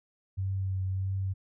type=tone with vibrato; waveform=sine; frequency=95.3 Hz; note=G2; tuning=48 cents flat; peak=-28 dBFS; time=0.37-1.34 s; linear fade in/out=20 ms; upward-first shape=triangle; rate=1.6 Hz; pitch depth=23 cents each way; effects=none